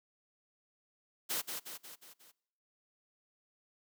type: noise with echo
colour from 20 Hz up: white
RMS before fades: -35 dBFS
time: 1.29-1.42 s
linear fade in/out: 20 ms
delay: 180 ms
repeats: 5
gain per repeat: -5 dB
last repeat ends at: 2.32 s
effects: noise-tail reverb RT60 0.8 s tail -24 dB re dry + high-pass 200 Hz 12 dB/octave